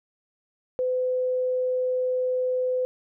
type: tone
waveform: sine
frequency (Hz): 507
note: B4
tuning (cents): +45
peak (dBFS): -22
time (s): 0.79-2.85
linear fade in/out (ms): 0
effects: none